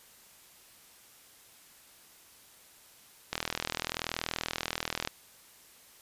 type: click train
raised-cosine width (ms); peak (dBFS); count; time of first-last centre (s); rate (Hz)
0.2; -13; 72; 3.33-5.074; 40.7
effects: white hiss -57 dBFS RMS until 6.01 s + resampled to 32000 Hz